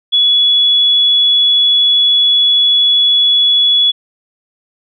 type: tone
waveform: sine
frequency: 3393 Hz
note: G#7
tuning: 36 cents sharp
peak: -7 dBFS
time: 0.12-3.92 s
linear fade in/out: 20 ms
effects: none